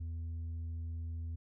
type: tone with tanh clipping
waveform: sine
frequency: 82.41 Hz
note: E2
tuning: in tune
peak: -38 dBFS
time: 0-1.36 s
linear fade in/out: 10 ms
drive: 3 dB
effects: none